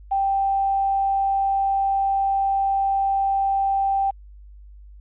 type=tone with quantisation; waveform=sine; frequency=784 Hz; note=G5; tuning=in tune; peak=-18 dBFS; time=0.11-4.11 s; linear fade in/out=10 ms; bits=8; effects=added 50 Hz sine -41 dBFS peak until 5 s + resampled to 8000 Hz